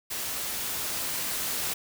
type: noise with level ramp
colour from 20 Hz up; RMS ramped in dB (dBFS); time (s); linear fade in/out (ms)
white; -33 to -30; 0.1-1.74; 10
effects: none